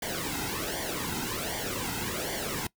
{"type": "noise with flanger", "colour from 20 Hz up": "pink", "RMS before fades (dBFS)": -33, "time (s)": [0.02, 2.67], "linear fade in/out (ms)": 5, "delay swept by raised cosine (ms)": [0.76, 1.76], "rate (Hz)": 1.3, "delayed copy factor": -0.75, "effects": ["noise-tail reverb RT60 0.1 s tail -21 dB re dry"]}